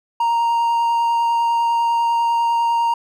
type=tone with vibrato; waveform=triangle; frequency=932.3 Hz; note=A#5; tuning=in tune; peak=-13 dBFS; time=0.2-2.94 s; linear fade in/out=5 ms; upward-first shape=sine; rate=10 Hz; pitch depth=8 cents each way; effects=none